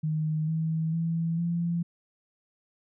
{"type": "tone with pitch steps", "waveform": "sine", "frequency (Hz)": [155.56, 160.4, 165.38, 170.52], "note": ["D#3", "E3", "E3", "F3"], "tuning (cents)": [0, -47, 6, -41], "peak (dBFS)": -25, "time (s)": [0.03, 1.83], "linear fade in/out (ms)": 10, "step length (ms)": 450, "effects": []}